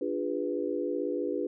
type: chord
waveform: sine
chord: D diminished seventh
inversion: none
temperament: equal with one note detuned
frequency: 293.7 / 349.2 / 407.7 / 493.9 Hz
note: D4 / F4 / Ab4 / Cb5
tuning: 0 / 0 / -32 / 0 cents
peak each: -34 dBFS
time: 0.01-1.47 s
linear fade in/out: 5 ms
effects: none